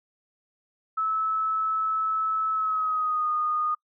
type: tone with pitch glide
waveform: sine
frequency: 1302 to 1230.3 Hz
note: E6 to D#6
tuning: -22 to -20 cents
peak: -23 dBFS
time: 0.97-3.75 s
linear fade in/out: 10 ms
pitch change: -98 cents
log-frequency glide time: 2.51-3.29 s
effects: noise-tail reverb RT60 0.1 s tail -25 dB re dry